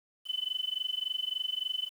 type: tone with amplitude modulation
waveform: sine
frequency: 3021 Hz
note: F#7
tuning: 35 cents sharp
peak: -27 dBFS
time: 0.25-1.9 s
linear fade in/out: 50 ms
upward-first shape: sine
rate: 23.5 Hz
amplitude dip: 95%
effects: 9-bit

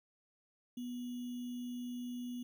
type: tone with sample-and-hold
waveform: sine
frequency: 245.1 Hz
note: B3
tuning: 13 cents flat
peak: -39 dBFS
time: 0.77-2.43 s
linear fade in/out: 5 ms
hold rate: 3150 Hz
effects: none

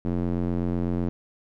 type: tone with band-pass filter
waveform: square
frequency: 44 Hz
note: F1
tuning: 14 cents sharp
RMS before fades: -26 dBFS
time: 0.05-1.09 s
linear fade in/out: 0 ms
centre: 250 Hz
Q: 1.2
effects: none

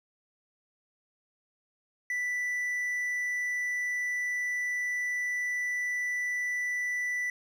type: tone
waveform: triangle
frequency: 1975.5 Hz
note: B6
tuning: in tune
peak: -27 dBFS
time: 2.1-7.3 s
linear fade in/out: 2 ms
effects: none

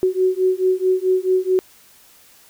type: beating tone pair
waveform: sine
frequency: 370 / 374.6 Hz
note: F#4 / F#4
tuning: 0 / +21 cents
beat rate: 4.6 Hz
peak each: -18 dBFS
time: 0.03-1.59 s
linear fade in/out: 0 ms
effects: white hiss -50 dBFS RMS until 2.49 s

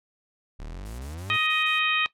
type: exponential sweep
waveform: 40% pulse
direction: up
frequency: 34.37 to 113 Hz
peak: -34 dBFS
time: 0.59-1.37 s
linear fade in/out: 10 ms
type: noise bursts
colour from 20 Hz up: violet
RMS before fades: -42 dBFS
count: 6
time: 0.85-1.795 s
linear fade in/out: 10 ms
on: 140 ms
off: 21 ms
type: harmonic tone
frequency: 625 Hz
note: D#5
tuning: 8 cents sharp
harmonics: 2 / 3 / 4 / 5 / 6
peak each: -28 / -30 / -25 / -29 / -32 dBFS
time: 1.3-2.06 s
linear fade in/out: 0 ms
effects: noise-tail reverb RT60 0.1 s tail -18 dB re dry + low-pass 8000 Hz 12 dB/octave

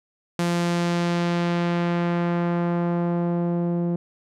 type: tone with low-pass filter sweep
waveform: sawtooth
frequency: 172.7 Hz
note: F3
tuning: 19 cents flat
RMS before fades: -23 dBFS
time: 0.39-3.96 s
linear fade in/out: 2 ms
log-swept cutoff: 10000 to 440 Hz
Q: 0.75
effects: none

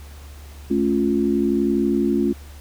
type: chord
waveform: sine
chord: A augmented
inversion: none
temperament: equal with one note detuned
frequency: 216.3 / 277.2 / 349.2 Hz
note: A3 / C#4 / E#4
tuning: -29 / 0 / 0 cents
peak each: -21 dBFS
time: 0.7-2.33 s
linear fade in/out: 10 ms
effects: added 72 Hz sine -37 dBFS peak until 2.6 s + pink hiss -47 dBFS RMS until 2.6 s

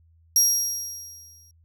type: tone with exponential decay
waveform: 30% pulse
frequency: 5640 Hz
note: F8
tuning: 16 cents sharp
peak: -10 dBFS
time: 0.36-1.51 s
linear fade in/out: 2 ms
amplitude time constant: 250 ms
effects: added 82 Hz sine -55 dBFS peak until 1.64 s

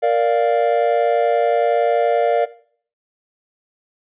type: chord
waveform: triangle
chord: Bb major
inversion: none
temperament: equal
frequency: 466.2 / 587.3 / 698.5 Hz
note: Bb4 / D5 / F5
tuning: 0 / 0 / 0 cents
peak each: -16 dBFS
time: 0.02-2.46 s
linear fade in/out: 20 ms
effects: noise-tail reverb RT60 0.5 s tail -17 dB re dry + resampled to 8000 Hz

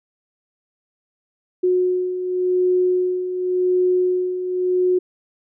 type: beating tone pair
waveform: sine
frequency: 363.7 / 364.6 Hz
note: F#4 / F#4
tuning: -30 / -25 cents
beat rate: 0.9 Hz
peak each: -24 / -17 dBFS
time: 1.63-4.99 s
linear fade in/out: 10 ms
effects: none

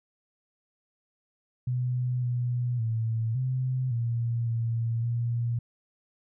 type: tone with pitch steps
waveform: sine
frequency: 124.8 / 122.4 / 112.9 / 128.7 / 117.2 / 115.3 / 118.2 Hz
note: B2 / B2 / A2 / C3 / A#2 / A#2 / A#2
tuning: +19 / -15 / +45 / -28 / +10 / -19 / +24 cents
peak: -25 dBFS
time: 1.67-5.59 s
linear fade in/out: 5 ms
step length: 560 ms
effects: none

